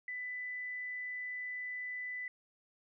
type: tone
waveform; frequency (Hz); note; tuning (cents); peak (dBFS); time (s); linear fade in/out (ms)
sine; 1994; B6; +16; -38; 0.08-2.28; 2
effects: none